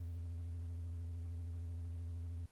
triangle tone with vibrato, 84.8 Hz, E2, 50 cents sharp, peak -39 dBFS, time 0-2.46 s, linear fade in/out 5 ms, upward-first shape sine, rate 13 Hz, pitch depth 53 cents each way, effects pink hiss -70 dBFS RMS until 2.51 s + Opus 32 kbps

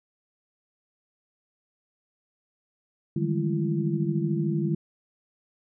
sine tone cluster, 150.5 / 163.3 / 195.5 / 209.4 / 338 Hz, D3 / E3 / G3 / G#3 / E4, +43 / -16 / -4 / +15 / +43 cents, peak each -27 / -31 / -31 / -32 / -30 dBFS, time 3.16-4.75 s, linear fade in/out 5 ms, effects none

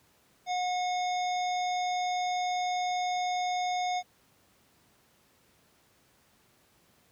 harmonic tone, 725 Hz, F#5, 35 cents flat, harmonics 1 / 3 / 5 / 7 / 9, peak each -28 / -39 / -41 / -46 / -46 dBFS, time 0.46-4.03 s, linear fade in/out 50 ms, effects pink hiss -65 dBFS RMS until 7.11 s + high-pass 80 Hz 12 dB/octave

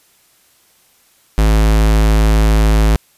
square tone, 53.6 Hz, A1, 45 cents flat, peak -9 dBFS, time 1.38-2.96 s, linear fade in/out 0 ms, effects white hiss -53 dBFS RMS until 3.17 s + resampled to 32000 Hz

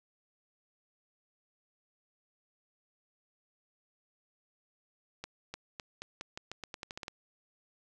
accelerating click train, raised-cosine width 0.2 ms, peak -23 dBFS, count 14, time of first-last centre 5.24-7.081 s, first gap 300 ms, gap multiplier 0.86, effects none

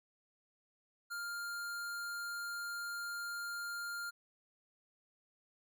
square tone, 1402 Hz, F6, 6 cents sharp, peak -40 dBFS, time 1.1-4.11 s, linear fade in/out 20 ms, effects none

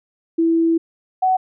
sine tone pair in turn, 330 / 748.6 Hz, E4 / F#5, +2 / +20 cents, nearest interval octave + major second, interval 1418 cents, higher second, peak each -13 dBFS, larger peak neither, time 0.38-0.78 / 1.22-1.37 s, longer first, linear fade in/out 10 ms, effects none

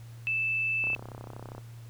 sine tone, 2637 Hz, E7, in tune, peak -26 dBFS, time 0.27-0.95 s, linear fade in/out 0 ms
click train, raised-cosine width 1 ms, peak -28 dBFS, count 25, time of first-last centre 0.84-1.581 s, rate 32.4 Hz
effects added 116 Hz sine -43 dBFS peak until 1.89 s + pink hiss -58 dBFS RMS until 1.89 s

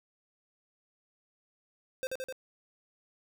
square tone with echo, 521 Hz, C5, 7 cents flat, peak -32 dBFS, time 2.03-2.07 s, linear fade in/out 0 ms, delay 85 ms, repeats 3, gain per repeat -2 dB, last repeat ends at 2.325 s, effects none

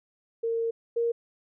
sine tone pair in turn, 458.5 / 467.3 Hz, A#4 / A#4, -29 / +4 cents, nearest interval unison, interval 33 cents, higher second, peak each -25 / -23 dBFS, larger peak second, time 0.43-0.71 / 0.96-1.12 s, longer first, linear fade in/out 10 ms, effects none

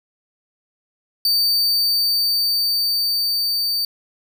45% pulse tone with level ramp, 4600 Hz, D8, 37 cents flat, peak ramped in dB -14 to -18 dBFS, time 1.25-3.85 s, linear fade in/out 2 ms, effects none

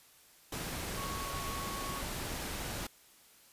sine tone in noise, 1108.7 Hz, C#6, in tune, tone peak -41 dBFS, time 0.97-2.01 s, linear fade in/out 5 ms, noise pink, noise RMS -39 dBFS, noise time 0.52-2.87 s, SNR -5 dB, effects white hiss -61 dBFS RMS until 3.52 s + resampled to 32000 Hz

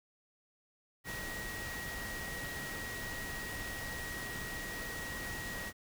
sine tone in noise, 1900 Hz, A#6, 33 cents sharp, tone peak -42 dBFS, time 1.04-5.73 s, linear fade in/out 50 ms, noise pink, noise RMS -43 dBFS, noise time 1.04-5.73 s, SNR -2 dB, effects none

